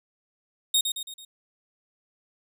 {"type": "tone with echo", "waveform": "sawtooth", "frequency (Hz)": 3717, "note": "A#7", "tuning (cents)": -6, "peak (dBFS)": -16, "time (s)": [0.74, 0.81], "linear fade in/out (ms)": 5, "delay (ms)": 110, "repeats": 4, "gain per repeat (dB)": -6, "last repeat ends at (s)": 1.25, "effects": []}